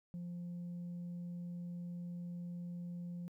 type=tone; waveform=sine; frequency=174.61 Hz; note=F3; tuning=in tune; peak=-39 dBFS; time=0.14-3.28 s; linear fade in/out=0 ms; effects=tanh soft clip ceiling -40 dBFS + 13-bit